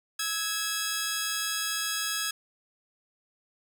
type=tone pair together; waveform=10% pulse; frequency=1299.9 / 1661.2 Hz; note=E6 / G#6; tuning=-25 / 0 cents; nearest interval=major third; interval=425 cents; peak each=-26 / -21 dBFS; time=0.19-2.31 s; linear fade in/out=5 ms; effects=none